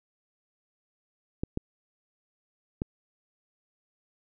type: clicks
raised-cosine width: 3 ms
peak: -16 dBFS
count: 3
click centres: 1.435 / 1.574 / 2.819 s
effects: none